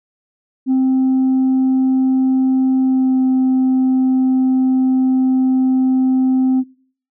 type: tone with pitch glide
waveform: sine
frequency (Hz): 261.6 to 259.6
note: C4 to C4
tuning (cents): 0 to -13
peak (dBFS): -9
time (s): 0.66-6.64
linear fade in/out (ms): 50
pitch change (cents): -13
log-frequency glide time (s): 2.81-3.21
effects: noise-tail reverb RT60 0.5 s tail -22 dB re dry + tanh soft clip ceiling -10 dBFS